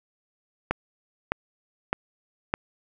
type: click train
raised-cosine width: 0.5 ms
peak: -8 dBFS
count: 4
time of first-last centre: 0.71-2.539 s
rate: 1.64 Hz
effects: none